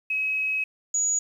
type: tone pair in turn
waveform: sine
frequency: 2554 / 6818 Hz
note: D#7 / G#8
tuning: +45 / +45 cents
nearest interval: octave + perfect fourth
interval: 1700 cents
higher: second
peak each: -23 / -21 dBFS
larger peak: second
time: 0.1-0.64 / 0.94-1.19 s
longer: first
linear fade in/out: 5 ms
effects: 9-bit